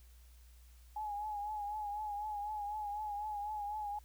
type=tone with vibrato; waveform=sine; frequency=836 Hz; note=G#5; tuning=11 cents sharp; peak=-37 dBFS; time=0.96-3.99 s; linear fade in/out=5 ms; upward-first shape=triangle; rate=4 Hz; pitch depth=60 cents each way; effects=added 60 Hz sine -56 dBFS peak until 4.04 s + white hiss -68 dBFS RMS until 4.04 s